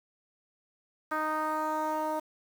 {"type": "tone with low-pass filter sweep", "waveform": "10% pulse", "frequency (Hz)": 310, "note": "D#4", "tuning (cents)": -6, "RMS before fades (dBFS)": -31, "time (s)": [1.11, 2.2], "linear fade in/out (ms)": 10, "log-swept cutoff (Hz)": [1400, 820], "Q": 2.6, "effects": ["8-bit"]}